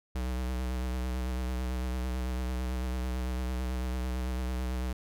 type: tone with vibrato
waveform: square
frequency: 62.9 Hz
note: B1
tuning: 32 cents sharp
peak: -31 dBFS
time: 0.15-4.93 s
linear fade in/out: 5 ms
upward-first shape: sine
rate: 9 Hz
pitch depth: 36 cents each way
effects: none